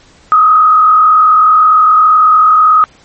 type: tone with frequency modulation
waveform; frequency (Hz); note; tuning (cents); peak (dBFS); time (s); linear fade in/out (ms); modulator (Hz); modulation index
sine; 1257; D#6; +17; -3; 0.32-2.84; 0; 42; 0.71
effects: pink hiss -44 dBFS RMS until 3.04 s + MP3 32 kbps